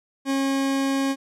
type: tone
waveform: 40% pulse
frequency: 272 Hz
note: C#4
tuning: 33 cents flat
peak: -20 dBFS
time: 0.25-1.16 s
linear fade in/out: 50 ms
effects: low-pass 11000 Hz 12 dB/octave